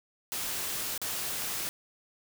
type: noise with dropouts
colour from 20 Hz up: white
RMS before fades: -34 dBFS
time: 0.32-1.69 s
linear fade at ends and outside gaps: 0 ms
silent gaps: 0.978-1.016 s
effects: none